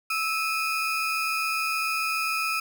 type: tone pair together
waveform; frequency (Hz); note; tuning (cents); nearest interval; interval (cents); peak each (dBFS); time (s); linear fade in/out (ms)
35% pulse; 1309 / 2471; E6 / D#7; -13 / -13; major seventh; 1100; -26; 0.1-2.6; 5
effects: none